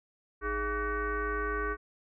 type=tone with frequency modulation; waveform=sine; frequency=780 Hz; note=G5; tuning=9 cents flat; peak=-29 dBFS; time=0.41-1.77 s; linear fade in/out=50 ms; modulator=364 Hz; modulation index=2.5; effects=none